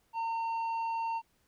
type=tone with tanh clipping; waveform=triangle; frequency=912 Hz; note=A#5; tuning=38 cents flat; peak=-32 dBFS; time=0.13-1.22 s; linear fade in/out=50 ms; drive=10 dB; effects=pink hiss -72 dBFS RMS until 1.47 s